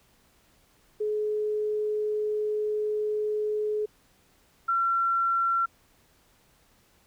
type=tone pair in turn; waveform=sine; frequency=424.2 / 1360 Hz; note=G#4 / F6; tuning=+37 / -46 cents; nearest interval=octave + minor sixth; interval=2017 cents; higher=second; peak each=-25 / -22 dBFS; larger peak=second; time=1-3.86 / 4.68-5.66 s; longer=first; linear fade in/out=10 ms; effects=pink hiss -63 dBFS RMS until 7.06 s